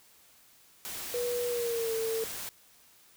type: noise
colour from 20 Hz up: white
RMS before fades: -39 dBFS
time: 0.85-2.49 s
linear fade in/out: 0 ms
type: tone with pitch glide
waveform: sine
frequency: 484.7 to 449.6 Hz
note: B4 to A4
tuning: -32 to +37 cents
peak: -29 dBFS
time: 1.14-2.24 s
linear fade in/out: 2 ms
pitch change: -131 cents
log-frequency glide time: 1.49-1.94 s
effects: white hiss -60 dBFS RMS until 3.16 s